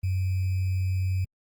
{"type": "tone with sample-and-hold", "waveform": "sine", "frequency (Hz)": 93.2, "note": "F#2", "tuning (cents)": 13, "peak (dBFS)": -23, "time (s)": [0.03, 1.25], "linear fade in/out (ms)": 10, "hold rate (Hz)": 2450, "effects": ["Opus 24 kbps"]}